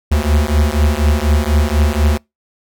square beating tone pair, 72.3 / 76.4 Hz, D2 / D#2, -27 / -31 cents, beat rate 4.1 Hz, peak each -15 dBFS, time 0.11-2.18 s, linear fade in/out 10 ms, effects noise-tail reverb RT60 0.2 s tail -26 dB re dry

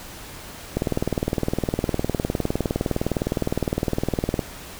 click train, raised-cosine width 2 ms, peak -8 dBFS, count 72, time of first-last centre 0.77-4.392 s, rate 19.6 Hz, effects pink hiss -39 dBFS RMS until 4.79 s

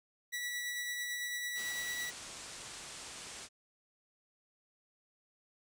sawtooth tone with tremolo, 1948 Hz, B6, 24 cents flat, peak -32 dBFS, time 0.32-2.11 s, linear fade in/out 20 ms, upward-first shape sine, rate 9 Hz, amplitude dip 25%
white low-pass noise, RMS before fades -48 dBFS, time 1.55-3.49 s, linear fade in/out 50 ms, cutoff 9200 Hz, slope 48 dB/octave
effects none

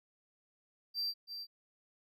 triangle tone with echo, 4699 Hz, D8, in tune, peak -32 dBFS, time 0.94-1.14 s, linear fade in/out 50 ms, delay 330 ms, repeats 1, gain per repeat -8 dB, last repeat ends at 1.47 s, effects none

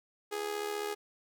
sawtooth tone with amplitude modulation, 415.3 Hz, G#4, in tune, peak -27 dBFS, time 0.31-0.95 s, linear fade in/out 20 ms, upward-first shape sine, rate 75 Hz, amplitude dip 65%, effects none

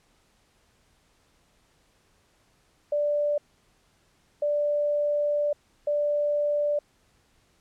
sine tone bursts at uneven times, 587.3 Hz, D5, in tune, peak -22 dBFS, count 3, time 2.92-3.38 / 4.42-5.53 / 5.87-6.79 s, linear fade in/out 5 ms, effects pink hiss -65 dBFS RMS until 7.6 s + low-pass 10000 Hz 12 dB/octave

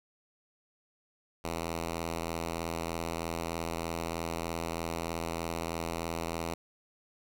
5% pulse tone with vibrato, 83.2 Hz, E2, 17 cents sharp, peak -22 dBFS, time 1.44-6.54 s, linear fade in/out 5 ms, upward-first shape square, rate 18 Hz, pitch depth 24 cents each way, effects none

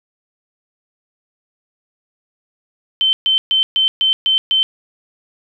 sine tone bursts, 3088 Hz, G7, 27 cents flat, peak -11 dBFS, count 7, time 3.01-4.63 s, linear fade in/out 0 ms, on 120 ms, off 130 ms, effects none

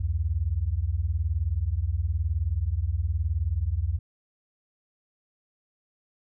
sine beating tone pair, 68.9 / 87.9 Hz, C#2 / F2, -10 / +12 cents, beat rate 19 Hz, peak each -27 / -26 dBFS, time 0-3.99 s, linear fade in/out 10 ms, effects none

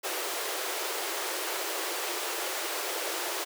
pink high-pass noise, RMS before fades -33 dBFS, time 0.03-3.45 s, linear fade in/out 20 ms, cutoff 330 Hz, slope 96 dB/octave, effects none

